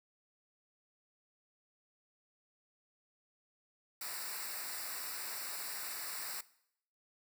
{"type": "noise with comb filter", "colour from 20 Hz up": "white", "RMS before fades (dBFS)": -42, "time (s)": [4.01, 6.41], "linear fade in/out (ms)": 5, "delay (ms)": 0.31, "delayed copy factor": -0.85, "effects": ["noise-tail reverb RT60 0.7 s tail -19 dB re dry"]}